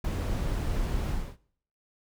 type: noise with ADSR envelope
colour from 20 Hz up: brown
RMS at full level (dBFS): -26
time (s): 0.04-1.37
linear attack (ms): 9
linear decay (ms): 6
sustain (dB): -3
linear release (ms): 270
effects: noise-tail reverb RT60 0.6 s tail -21 dB re dry